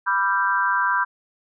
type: chord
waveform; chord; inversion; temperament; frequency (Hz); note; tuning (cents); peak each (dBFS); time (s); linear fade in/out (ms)
sine; G dominant seventh; first; equal with one note detuned; 987.8 / 1174.7 / 1369 / 1568; B5 / D6 / F6 / G6; 0 / 0 / -35 / 0; -22 / -26 / -26 / -22; 0.06-1.05; 20
effects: none